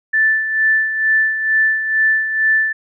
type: tone with tremolo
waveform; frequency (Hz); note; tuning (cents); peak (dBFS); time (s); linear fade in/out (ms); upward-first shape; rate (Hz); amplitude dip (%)
sine; 1760; A6; 0; -10; 0.13-2.73; 10; sine; 2.2; 60
effects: none